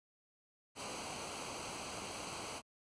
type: noise with comb filter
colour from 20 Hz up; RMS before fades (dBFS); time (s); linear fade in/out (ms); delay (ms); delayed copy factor
pink; -44; 0.75-2.62; 50; 0.56; -0.65
effects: high-pass 60 Hz 12 dB/octave + resampled to 22050 Hz